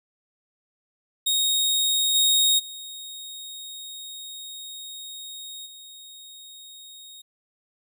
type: tone with level steps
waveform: sawtooth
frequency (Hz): 3740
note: A#7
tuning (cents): +5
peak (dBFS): -17 / -14 / -33 / -39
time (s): 1.26-7.22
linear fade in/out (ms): 10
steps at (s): 2.14 / 2.58 / 5.65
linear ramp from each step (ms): 20
effects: none